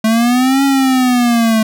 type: linear two-way sweep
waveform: square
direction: up then down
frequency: 217.5 to 277.2 to 217.5 Hz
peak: -10 dBFS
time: 0.04-1.63 s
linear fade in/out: 5 ms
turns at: 0.64 s
effects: none